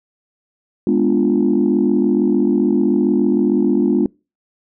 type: chord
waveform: sine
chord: G# diminished seventh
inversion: none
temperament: equal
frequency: 207.7 / 246.9 / 293.7 / 349.2 Hz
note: G#3 / B3 / D4 / F4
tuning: 0 / 0 / 0 / 0 cents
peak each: -17 dBFS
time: 0.87-4.06 s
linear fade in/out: 2 ms
effects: noise-tail reverb RT60 0.3 s tail -26 dB re dry + tanh soft clip ceiling -5 dBFS